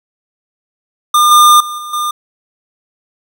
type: tone with level steps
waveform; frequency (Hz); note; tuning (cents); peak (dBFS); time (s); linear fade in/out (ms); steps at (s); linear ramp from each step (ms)
square; 1205; D6; +44; -7 / -4 / -21 / -24 / -15; 1.14-2.11; 5; 1.31 / 1.6 / 1.78 / 1.93; 5
effects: none